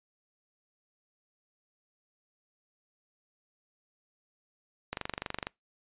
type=click train; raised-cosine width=0.3 ms; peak=-17 dBFS; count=14; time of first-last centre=4.93-5.469 s; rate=24.1 Hz; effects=noise-tail reverb RT60 0.2 s tail -26 dB re dry + resampled to 8000 Hz